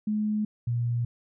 sine tone pair in turn, 212.3 / 119.15 Hz, G#3 / A#2, +38 / +38 cents, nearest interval minor seventh, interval 1000 cents, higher first, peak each -24 dBFS, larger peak neither, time 0.07-0.45 / 0.67-1.05 s, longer neither, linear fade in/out 5 ms, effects none

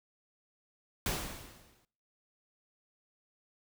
pink noise with exponential decay, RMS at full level -31 dBFS, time 1.06-1.85 s, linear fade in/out 1 ms, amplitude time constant 170 ms, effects noise-tail reverb RT60 0.6 s tail -23 dB re dry

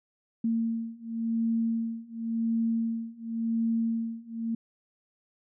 sine beating tone pair, 227.5 / 228.42 Hz, A#3 / A#3, -42 / -35 cents, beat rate 0.92 Hz, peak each -30 / -29 dBFS, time 0.44-4.55 s, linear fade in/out 5 ms, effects none

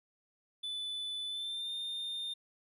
triangle tone with pitch glide, 3492 to 3626 Hz, A7 to A#7, -14 to -49 cents, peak -35 dBFS, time 0.63-2.34 s, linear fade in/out 10 ms, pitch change +65 cents, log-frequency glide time 1.27-1.72 s, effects none

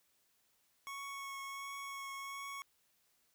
25% pulse tone with vibrato, 1104 Hz, C#6, 7 cents flat, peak -39 dBFS, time 0.87-2.62 s, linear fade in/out 0 ms, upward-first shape triangle, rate 1.4 Hz, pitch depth 14 cents each way, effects white hiss -75 dBFS RMS until 3.34 s

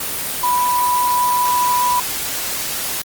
sine tone in noise, 986 Hz, B5, 3 cents flat, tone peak -14 dBFS, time 0.43-2 s, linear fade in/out 5 ms, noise white, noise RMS -23 dBFS, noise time 0-3.02 s, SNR +6 dB, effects Opus 24 kbps

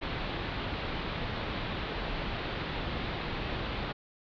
pink low-pass noise, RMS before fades -35 dBFS, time 0.01-3.93 s, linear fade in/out 20 ms, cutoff 4100 Hz, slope 48 dB/octave, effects none

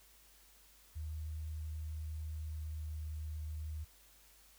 sine tone with pitch glide, 77.78 to 77.11 Hz, D#2 to D#2, 0 to -15 cents, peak -39 dBFS, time 0.95-3.85 s, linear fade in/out 20 ms, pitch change -15 cents, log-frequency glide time 2.39-2.96 s, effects added 50 Hz sine -67 dBFS peak until 4.58 s + white hiss -64 dBFS RMS until 4.58 s

